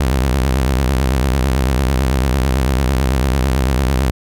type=tone with vibrato; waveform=sawtooth; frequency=65.4 Hz; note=C2; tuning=in tune; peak=-9 dBFS; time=0-4.11 s; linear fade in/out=5 ms; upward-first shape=triangle; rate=9 Hz; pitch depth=180 cents each way; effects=none